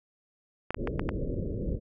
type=clicks; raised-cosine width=0.5 ms; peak=-16 dBFS; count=5; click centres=0.706 / 0.745 / 0.874 / 0.995 / 1.091 s
type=low-pass noise; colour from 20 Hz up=pink; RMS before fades=-32 dBFS; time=0.76-1.8 s; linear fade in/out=50 ms; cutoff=570 Hz; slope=96 dB/octave
effects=none